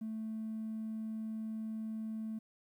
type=tone; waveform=triangle; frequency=220 Hz; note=A3; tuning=in tune; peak=-34 dBFS; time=0.01-2.39 s; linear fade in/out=10 ms; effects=tanh soft clip ceiling -34 dBFS + 12-bit